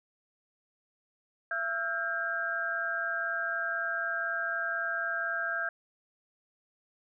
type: tone cluster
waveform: sine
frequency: 672 / 1325 / 1429 / 1603 Hz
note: E5 / E6 / F6 / G6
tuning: +33 / +9 / +39 / +38 cents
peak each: -38 / -38 / -39 / -31 dBFS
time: 1.51-5.69 s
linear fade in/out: 2 ms
effects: none